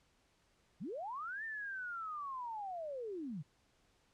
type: linear two-way sweep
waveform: sine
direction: up then down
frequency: 130.81 to 1815 to 130.81 Hz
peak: -40 dBFS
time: 0.8-3.43 s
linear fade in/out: 20 ms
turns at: 1.44 s
effects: pink hiss -73 dBFS RMS until 4.13 s + low-pass 8000 Hz 12 dB/octave